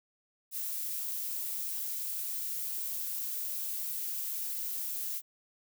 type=noise; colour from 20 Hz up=violet; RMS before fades=-36 dBFS; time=0.51-5.22 s; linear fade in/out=50 ms; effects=none